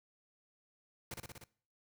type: noise with echo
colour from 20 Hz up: pink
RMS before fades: -43 dBFS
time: 1.11-1.14 s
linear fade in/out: 2 ms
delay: 60 ms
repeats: 5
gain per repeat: -2 dB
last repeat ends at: 1.44 s
effects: noise-tail reverb RT60 0.5 s tail -21 dB re dry